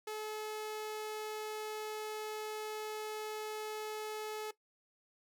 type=tone; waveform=sawtooth; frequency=429.5 Hz; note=A4; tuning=42 cents flat; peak=-35 dBFS; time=0.07-4.51 s; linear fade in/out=5 ms; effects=noise-tail reverb RT60 0.1 s tail -17 dB re dry